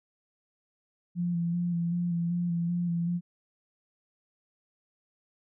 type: tone with vibrato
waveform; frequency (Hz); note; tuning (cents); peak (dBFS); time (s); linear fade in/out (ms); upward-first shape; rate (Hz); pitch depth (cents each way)
sine; 172.3; F3; -23; -26; 1.15-3.21; 50; square; 2.6; 23
effects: none